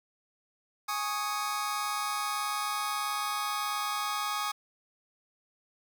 sawtooth chord, Ab suspended fourth, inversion none, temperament just, 830.6 / 1107.5 / 1245.9 Hz, Ab5 / Db6 / Eb6, 0 / -2 / +2 cents, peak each -32 / -32 / -29 dBFS, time 0.88-4.52 s, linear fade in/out 10 ms, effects none

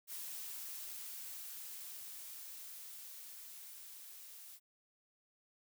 blue noise with level ramp, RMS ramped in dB -45 to -54 dBFS, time 0.07-4.6 s, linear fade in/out 50 ms, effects none

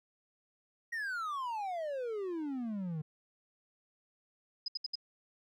triangle exponential sweep, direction down, 1911 to 149 Hz, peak -33 dBFS, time 0.92-3.02 s, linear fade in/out 10 ms
sine tone bursts, 5020 Hz, D#8, 15 cents sharp, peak -33 dBFS, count 4, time 4.66-4.955 s, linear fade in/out 5 ms, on 22 ms, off 69 ms
effects none

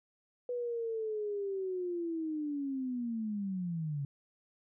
sine linear sweep, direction down, 493.9 to 137.2 Hz, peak -33 dBFS, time 0.49-4.05 s, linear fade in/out 2 ms, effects none

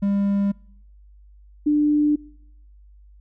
triangle / sine tone pair in turn, 200 / 297.1 Hz, G3 / D4, +35 / +20 cents, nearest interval perfect fifth, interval 685 cents, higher second, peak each -16 / -15 dBFS, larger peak second, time 0.02-0.52 / 1.66-2.16 s, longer neither, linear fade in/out 10 ms, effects noise-tail reverb RT60 0.8 s tail -26 dB re dry + added 50 Hz sine -46 dBFS peak until 3.2 s

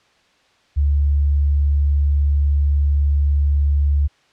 sine tone, 71.8 Hz, D2, 39 cents flat, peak -13 dBFS, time 0.76-4.08 s, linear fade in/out 20 ms, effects white hiss -57 dBFS RMS until 4.32 s + low-pass 4000 Hz 12 dB/octave

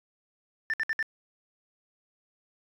sine tone bursts, 1781 Hz, A6, 21 cents sharp, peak -23 dBFS, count 4, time 0.7-1.027 s, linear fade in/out 0 ms, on 36 ms, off 61 ms, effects tanh soft clip ceiling -24 dBFS

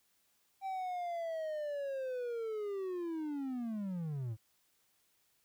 triangle linear sweep, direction down, 780 to 103.83 Hz, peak -34 dBFS, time 0.61-4.37 s, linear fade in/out 50 ms, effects white hiss -74 dBFS RMS until 5.44 s

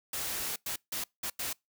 white noise bursts at uneven times, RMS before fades -35 dBFS, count 5, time 0.13-0.56 / 0.66-0.76 / 0.92-1.04 / 1.23-1.3 / 1.39-1.53 s, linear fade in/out 5 ms, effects noise-tail reverb RT60 0.2 s tail -26 dB re dry

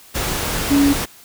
sine tone in noise, 282.2 Hz, C#4, 31 cents sharp, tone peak -11 dBFS, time 0.7-0.94 s, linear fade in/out 20 ms, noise pink, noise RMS -22 dBFS, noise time 0.14-1.06 s, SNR +8 dB, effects white hiss -45 dBFS RMS until 1.24 s

